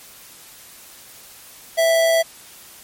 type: tone with amplitude modulation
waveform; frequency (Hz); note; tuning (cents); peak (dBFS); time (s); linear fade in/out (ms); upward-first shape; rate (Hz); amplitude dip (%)
square; 659.3; E5; 0; -13; 1.77-2.23; 20; sine; 131; 30
effects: white hiss -43 dBFS RMS until 2.83 s + MP3 64 kbps